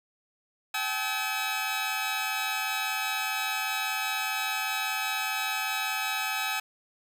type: tone cluster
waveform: 15% pulse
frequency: 771 / 856 / 1284 Hz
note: G5 / A5 / E6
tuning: -29 / -48 / -46 cents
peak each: -27 dBFS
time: 0.74-6.6 s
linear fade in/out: 5 ms
effects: 10-bit